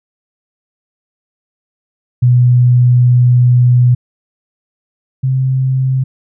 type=tone pair in turn; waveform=sine; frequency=123.47 / 131.23 Hz; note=B2 / C3; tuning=0 / +6 cents; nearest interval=minor second; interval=106 cents; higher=second; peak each=-5 / -10 dBFS; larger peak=first; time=2.22-3.95 / 5.23-6.04 s; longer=first; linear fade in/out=10 ms; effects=none